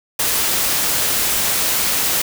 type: noise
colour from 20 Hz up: white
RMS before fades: -18 dBFS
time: 0.19-2.22 s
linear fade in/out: 5 ms
effects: none